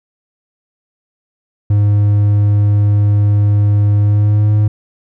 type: tone with pitch glide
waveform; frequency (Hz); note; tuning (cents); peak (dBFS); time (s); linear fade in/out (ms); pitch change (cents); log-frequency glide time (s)
triangle; 103 to 105.41; G#2 to G#2; -14 to +26; -6; 1.7-4.68; 5; +40; 4-4.52
effects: none